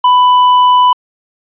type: tone with tanh clipping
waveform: triangle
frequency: 995 Hz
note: B5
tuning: 13 cents sharp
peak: -6 dBFS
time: 0.04-0.93 s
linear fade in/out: 5 ms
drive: 11 dB
effects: resampled to 8000 Hz